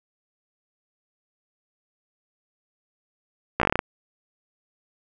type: slowing click train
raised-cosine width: 0.5 ms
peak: -5 dBFS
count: 9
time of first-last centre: 3.6-3.791 s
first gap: 15 ms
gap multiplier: 1.13
effects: none